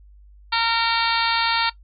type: harmonic tone with a mistuned harmonic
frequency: 459.7 Hz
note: A#4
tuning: 24 cents flat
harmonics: 2 / 3 / 4 / 5 / 6 / 7 / 8 / 9 / 10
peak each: -23 / -24 / -29 / -28 / -29 / -30 / -27 / -29 / -28 dBFS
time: 0.52-1.7 s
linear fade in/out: 10 ms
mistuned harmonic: 10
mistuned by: -33 cents
effects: noise-tail reverb RT60 0.1 s tail -18 dB re dry + added 50 Hz sine -45 dBFS peak until 1.83 s